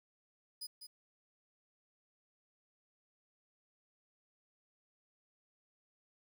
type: tone with echo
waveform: sawtooth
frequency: 4978 Hz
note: D#8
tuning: in tune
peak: -39 dBFS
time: 0.61-0.67 s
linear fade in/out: 10 ms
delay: 200 ms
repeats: 1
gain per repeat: -7 dB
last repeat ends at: 0.87 s
effects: 12-bit